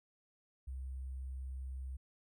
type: tone with sample-and-hold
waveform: sine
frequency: 65.41 Hz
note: C2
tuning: in tune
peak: -40 dBFS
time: 0.67-1.97 s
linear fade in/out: 10 ms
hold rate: 8820 Hz
effects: none